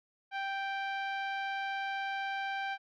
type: tone with low-pass filter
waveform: 10% pulse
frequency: 784 Hz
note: G5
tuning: in tune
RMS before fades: -36 dBFS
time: 0.31-2.78 s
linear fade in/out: 50 ms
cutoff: 1800 Hz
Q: 0.69
effects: none